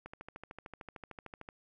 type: click train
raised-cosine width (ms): 0.5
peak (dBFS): -30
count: 20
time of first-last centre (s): 0.06-1.489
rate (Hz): 13.3
effects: none